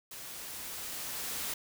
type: noise with level ramp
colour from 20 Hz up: white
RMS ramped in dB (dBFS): -45 to -36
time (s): 0.11-1.54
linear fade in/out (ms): 5
effects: none

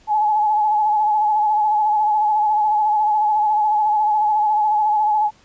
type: tone with vibrato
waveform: sine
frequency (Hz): 849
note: G#5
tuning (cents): +38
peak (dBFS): -14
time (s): 0.07-5.31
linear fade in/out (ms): 50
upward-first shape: triangle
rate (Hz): 14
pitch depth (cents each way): 48
effects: pink hiss -53 dBFS RMS until 5.44 s + resampled to 16000 Hz

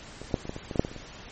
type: clicks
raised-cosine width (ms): 2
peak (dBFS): -25 / -30 / -10 / -24 / -18 / -22 / -20 / -16 / -6 / -20 / -28 / -27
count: 12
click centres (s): 0.216 / 0.311 / 0.342 / 0.454 / 0.494 / 0.564 / 0.712 / 0.758 / 0.795 / 0.849 / 0.915 / 0.963
effects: pink hiss -45 dBFS RMS until 1.31 s + MP3 32 kbps

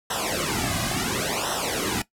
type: noise with flanger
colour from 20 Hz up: pink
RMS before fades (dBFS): -26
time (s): 0.1-2.02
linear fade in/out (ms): 5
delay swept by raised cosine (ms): 0.43 to 2.23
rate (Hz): 0.71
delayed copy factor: -0.95
effects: noise-tail reverb RT60 0.1 s tail -17 dB re dry + low-pass 12000 Hz 12 dB/octave

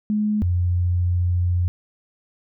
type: tone pair in turn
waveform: sine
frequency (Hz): 211.1 / 88.6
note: G#3 / F2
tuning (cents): +29 / +25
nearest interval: octave + minor third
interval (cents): 1504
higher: first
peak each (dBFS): -18 / -17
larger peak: second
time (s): 0.1-0.42 / 0.42-1.68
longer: second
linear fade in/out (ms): 0
effects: none

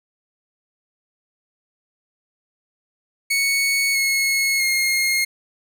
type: tone with pitch steps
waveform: sawtooth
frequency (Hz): 2217 / 2179 / 2141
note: C#7 / C#7 / C7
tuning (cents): 0 / -30 / +39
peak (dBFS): -14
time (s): 3.3-5.25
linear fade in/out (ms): 10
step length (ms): 650
effects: none

